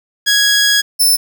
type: tone pair in turn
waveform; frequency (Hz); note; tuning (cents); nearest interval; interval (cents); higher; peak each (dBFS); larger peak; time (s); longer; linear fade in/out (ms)
15% pulse; 1661.2 / 5295; G#6 / E8; 0 / +7; octave + minor sixth; 2007; second; -3; neither; 0.26-0.82 / 0.99-1.17; first; 20
effects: 7-bit